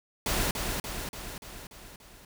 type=noise with echo; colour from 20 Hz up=pink; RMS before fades=-28 dBFS; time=0.26-0.51 s; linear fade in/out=2 ms; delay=290 ms; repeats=6; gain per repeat=-4 dB; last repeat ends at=2.25 s; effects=none